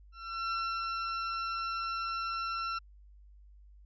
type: tone with ADSR envelope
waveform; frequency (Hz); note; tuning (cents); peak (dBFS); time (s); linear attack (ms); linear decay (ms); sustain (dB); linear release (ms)
40% pulse; 1352; E6; +43; -30; 0.12-2.79; 390; 300; -2; 10
effects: added 50 Hz sine -53 dBFS peak until 3.85 s + resampled to 16000 Hz